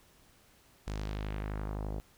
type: tone with low-pass filter sweep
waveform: sawtooth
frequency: 51.7 Hz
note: G#1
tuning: 7 cents flat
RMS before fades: -37 dBFS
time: 0.87-2 s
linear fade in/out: 0 ms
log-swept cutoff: 7600 to 600 Hz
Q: 1.3
effects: pink hiss -63 dBFS RMS until 2.17 s